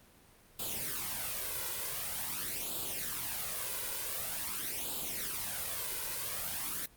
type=noise with flanger; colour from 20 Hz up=white; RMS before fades=-37 dBFS; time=0.59-6.86 s; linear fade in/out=5 ms; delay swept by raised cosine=0.25 to 2.05 ms; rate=0.46 Hz; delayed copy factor=+0.7; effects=pink hiss -61 dBFS RMS until 6.96 s + Opus 32 kbps